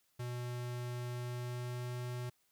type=tone with pitch glide; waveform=square; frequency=122.4 to 123.25 Hz; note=B2 to B2; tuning=-15 to -3 cents; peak=-39 dBFS; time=0.19-2.3 s; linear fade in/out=10 ms; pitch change=+12 cents; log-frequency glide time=1.12-1.95 s; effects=white hiss -75 dBFS RMS until 2.51 s